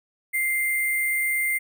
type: tone with sample-and-hold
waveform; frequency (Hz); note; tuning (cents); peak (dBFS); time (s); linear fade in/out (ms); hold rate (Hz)
sine; 2093; C7; 0; -21; 0.33-1.59; 20; 11025
effects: none